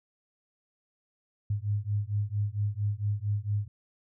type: beating tone pair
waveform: sine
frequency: 101.2 / 105.6 Hz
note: G#2 / G#2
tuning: -44 / +29 cents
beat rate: 4.4 Hz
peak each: -30 dBFS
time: 1.5-3.68 s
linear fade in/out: 5 ms
effects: none